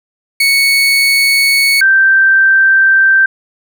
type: tone pair in turn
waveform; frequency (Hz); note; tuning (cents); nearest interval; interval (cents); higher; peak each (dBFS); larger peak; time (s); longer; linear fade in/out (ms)
30% pulse / sine; 2217 / 1564.6; C#7 / G6; 0 / -4; tritone; 604; first; -5; neither; 0.4-1.81 / 1.81-3.26; second; 5
effects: none